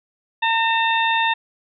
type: harmonic tone with a mistuned harmonic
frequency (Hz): 910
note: A#5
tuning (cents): -42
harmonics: 1 / 2 / 3 / 4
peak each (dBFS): -19 / -22 / -24 / -25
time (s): 0.42-1.34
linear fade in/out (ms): 10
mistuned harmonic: 3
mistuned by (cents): -35
effects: none